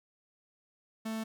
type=tone; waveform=45% pulse; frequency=221.5 Hz; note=A3; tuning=12 cents sharp; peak=-34 dBFS; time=1.05-1.24 s; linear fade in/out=10 ms; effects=none